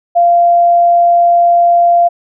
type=tone; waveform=sine; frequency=692 Hz; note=F5; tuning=16 cents flat; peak=-5 dBFS; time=0.15-2.09 s; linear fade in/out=20 ms; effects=none